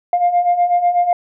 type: beating tone pair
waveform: sine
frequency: 698.5 / 706.6 Hz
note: F5 / F5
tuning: 0 / +20 cents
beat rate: 8.1 Hz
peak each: -17 / -12 dBFS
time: 0.13-1.13 s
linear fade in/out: 2 ms
effects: tanh soft clip ceiling -7 dBFS